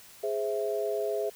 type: chord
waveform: sine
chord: Ab augmented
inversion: none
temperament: equal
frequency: 415.3 / 523.3 / 659.3 Hz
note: Ab4 / C5 / E5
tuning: 0 / 0 / 0 cents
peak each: -30 / -35 / -32 dBFS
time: 0.23-1.3 s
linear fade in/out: 10 ms
effects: white hiss -52 dBFS RMS until 1.35 s